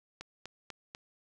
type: click train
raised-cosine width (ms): 0.2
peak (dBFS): -25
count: 4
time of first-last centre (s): 0.21-0.949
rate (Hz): 4.06
effects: none